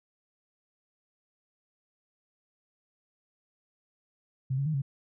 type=tone with pitch steps; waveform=sine; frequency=131.7 / 138.8 / 156 / 137.4 Hz; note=C3 / C#3 / D#3 / C#3; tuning=+12 / +3 / +5 / -15 cents; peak=-26 dBFS; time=4.5-4.82 s; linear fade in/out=10 ms; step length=80 ms; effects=none